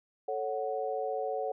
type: chord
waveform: sine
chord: F# minor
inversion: first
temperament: equal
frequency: 440 / 554.4 / 740 Hz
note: A4 / C#5 / F#5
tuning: 0 / 0 / 0 cents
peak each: -35 / -35 / -35 dBFS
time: 0.28-1.52 s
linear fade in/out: 5 ms
effects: none